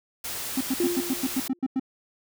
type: noise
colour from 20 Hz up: white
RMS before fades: -33 dBFS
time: 0.24-1.48 s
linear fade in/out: 5 ms
type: tone bursts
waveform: triangle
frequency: 262.6 Hz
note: C4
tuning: 6 cents sharp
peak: -20 dBFS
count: 10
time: 0.57-1.797 s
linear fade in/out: 5 ms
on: 39 ms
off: 93 ms
type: tone with exponential decay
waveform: sine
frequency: 349.2 Hz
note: F4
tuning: in tune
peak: -20 dBFS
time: 0.8-1.59 s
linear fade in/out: 2 ms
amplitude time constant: 170 ms
effects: none